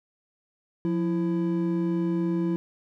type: tone pair together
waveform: triangle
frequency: 176.29 / 332.8 Hz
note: F3 / E4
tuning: +17 / +17 cents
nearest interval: major seventh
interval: 1100 cents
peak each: -24 dBFS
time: 0.85-2.56 s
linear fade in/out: 0 ms
effects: none